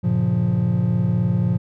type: chord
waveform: triangle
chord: G half-diminished seventh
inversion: none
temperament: just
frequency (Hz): 98 / 117.6 / 141.12 / 176.4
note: G2 / Bb2 / Db3 / F3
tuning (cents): 0 / +16 / +31 / +18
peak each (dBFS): -24 / -18 / -24 / -18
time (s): 0.03-1.58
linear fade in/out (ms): 20
effects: tanh soft clip ceiling -6 dBFS